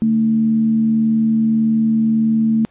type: tone with frequency modulation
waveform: sine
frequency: 222.7 Hz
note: A3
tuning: 21 cents sharp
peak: -12 dBFS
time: 0.02-2.65 s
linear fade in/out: 0 ms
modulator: 78.3 Hz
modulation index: 0.26
effects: pink hiss -56 dBFS RMS until 2.7 s + resampled to 8000 Hz